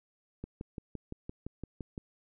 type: click train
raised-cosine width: 3 ms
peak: -26 dBFS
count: 10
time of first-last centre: 0.44-1.978 s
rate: 5.85 Hz
effects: none